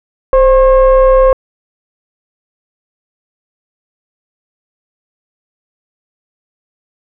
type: tone with frequency modulation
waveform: sine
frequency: 523.3 Hz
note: C5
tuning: in tune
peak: -3 dBFS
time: 0.33-1.33 s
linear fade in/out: 2 ms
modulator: 555 Hz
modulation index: 0.66
effects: tanh soft clip ceiling 0 dBFS